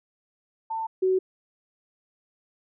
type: tone pair in turn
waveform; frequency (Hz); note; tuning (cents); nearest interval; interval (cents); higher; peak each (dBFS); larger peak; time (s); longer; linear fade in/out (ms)
sine; 894 / 374.8; A5 / F#4; +27 / +22; octave + minor third; 1505; first; -27 / -19; second; 0.7-0.87 / 1.02-1.19; neither; 10
effects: none